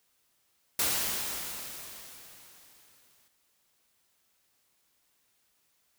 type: noise with exponential decay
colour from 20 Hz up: white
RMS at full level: -27 dBFS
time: 0.79-3.28 s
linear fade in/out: 2 ms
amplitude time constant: 540 ms
effects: white hiss -72 dBFS RMS until 5.98 s